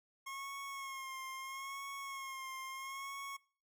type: tone with vibrato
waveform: 25% pulse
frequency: 1081 Hz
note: C#6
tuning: 44 cents flat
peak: -39 dBFS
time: 0.26-3.37 s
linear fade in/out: 10 ms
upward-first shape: sine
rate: 0.76 Hz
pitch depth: 39 cents each way
effects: noise-tail reverb RT60 0.4 s tail -22 dB re dry